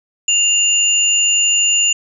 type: tone pair together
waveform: sine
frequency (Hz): 2796 / 6993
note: F7 / A8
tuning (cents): +1 / -12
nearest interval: octave + major third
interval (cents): 1587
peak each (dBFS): -14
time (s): 0.28-1.93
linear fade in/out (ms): 5
effects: none